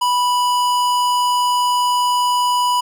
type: tone with hard clipping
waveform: sine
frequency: 985 Hz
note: B5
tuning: 5 cents flat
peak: -16 dBFS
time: 0.01-2.81 s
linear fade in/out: 10 ms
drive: 18 dB
effects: none